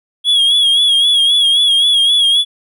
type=tone with vibrato; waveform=triangle; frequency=3322 Hz; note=G#7; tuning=in tune; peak=-7 dBFS; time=0.24-2.45 s; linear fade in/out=50 ms; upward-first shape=sine; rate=3.8 Hz; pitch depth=58 cents each way; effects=none